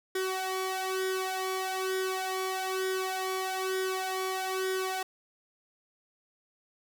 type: tone with flanger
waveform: sawtooth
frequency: 376.9 Hz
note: F#4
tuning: 32 cents sharp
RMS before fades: -32 dBFS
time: 0.15-5.03 s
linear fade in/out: 5 ms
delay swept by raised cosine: 0.57 to 1.77 ms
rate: 1.1 Hz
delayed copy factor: +0.75
effects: none